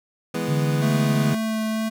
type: chord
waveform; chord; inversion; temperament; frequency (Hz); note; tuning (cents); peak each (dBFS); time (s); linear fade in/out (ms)
25% pulse; E major; none; equal; 164.81 / 207.7 / 246.9; E3 / G#3 / B3; 0 / 0 / 0; -25; 0.34-1.35; 5
type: tone with pitch glide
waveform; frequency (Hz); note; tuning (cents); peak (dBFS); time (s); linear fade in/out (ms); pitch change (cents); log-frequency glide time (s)
sine; 146.83 to 145.4; D3 to D3; 0 to -17; -20; 0.48-1.34; 10; -17; 0.68-0.9
type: tone with vibrato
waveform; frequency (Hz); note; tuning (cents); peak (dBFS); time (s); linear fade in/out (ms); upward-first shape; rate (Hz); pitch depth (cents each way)
square; 220; A3; 0; -23; 0.81-1.9; 20; sine; 2.1; 9
effects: none